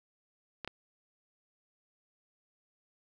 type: clicks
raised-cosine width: 0.3 ms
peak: -22 dBFS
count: 2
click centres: 0.647 / 0.676 s
effects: none